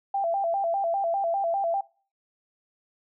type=tone with vibrato; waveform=sine; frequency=729 Hz; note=F#5; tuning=26 cents flat; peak=-23 dBFS; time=0.14-1.81 s; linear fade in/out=5 ms; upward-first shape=square; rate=5 Hz; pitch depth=140 cents each way; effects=noise-tail reverb RT60 0.4 s tail -22 dB re dry